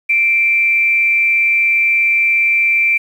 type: tone with frequency modulation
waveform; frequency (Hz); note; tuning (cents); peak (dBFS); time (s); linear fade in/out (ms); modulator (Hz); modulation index
sine; 2349; D7; 0; -10; 0.09-2.98; 10; 215; 0.25
effects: 7-bit